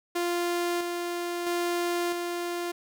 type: tone with tremolo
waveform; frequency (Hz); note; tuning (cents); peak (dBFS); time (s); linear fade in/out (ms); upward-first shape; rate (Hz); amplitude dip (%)
sawtooth; 348.1; F4; -6; -22; 0.15-2.72; 10; square; 0.76; 35
effects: none